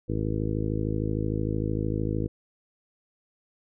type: harmonic tone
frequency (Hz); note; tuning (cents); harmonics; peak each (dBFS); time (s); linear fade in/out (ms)
53.2; G#1; +42; 1 / 2 / 3 / 4 / 5 / 6 / 7 / 8 / 9; -33 / -30 / -33 / -36 / -35 / -33 / -38 / -38 / -37; 0.08-2.28; 20
effects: none